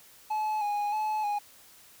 triangle tone with vibrato, 842 Hz, G#5, 24 cents sharp, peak -25 dBFS, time 0.3-1.39 s, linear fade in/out 10 ms, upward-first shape square, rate 1.6 Hz, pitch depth 34 cents each way, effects white hiss -55 dBFS RMS until 2 s

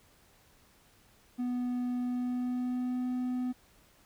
triangle tone with pitch glide, 246.9 to 250.8 Hz, B3 to B3, 0 to +27 cents, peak -28 dBFS, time 1.38-3.53 s, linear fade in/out 20 ms, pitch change +27 cents, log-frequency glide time 2.02-3.08 s, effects pink hiss -63 dBFS RMS until 4.05 s

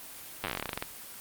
slowing click train, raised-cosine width 0.3 ms, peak -15 dBFS, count 17, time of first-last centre 0.44-0.825 s, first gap 9 ms, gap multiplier 1.12, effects white hiss -45 dBFS RMS until 1.2 s + Opus 24 kbps

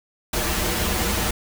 pink noise with comb filter, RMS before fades -23 dBFS, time 0.33-1.31 s, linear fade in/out 5 ms, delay 7.3 ms, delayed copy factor -0.95, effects none

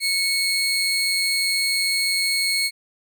30% pulse tone pair together, 2208 / 4229 Hz, C#7 / C8, -7 / +18 cents, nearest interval major seventh, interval 1125 cents, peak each -19 / -20 dBFS, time 0-2.71 s, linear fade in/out 50 ms, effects none

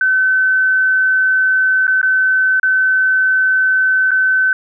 sine tone with dropouts, 1524 Hz, G6, 49 cents flat, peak -10 dBFS, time 0.01-4.53 s, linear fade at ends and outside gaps 2 ms, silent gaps 1.869-1.878 / 2.015-2.029 / 2.598-2.631 / 4.108-4.115 s, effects none

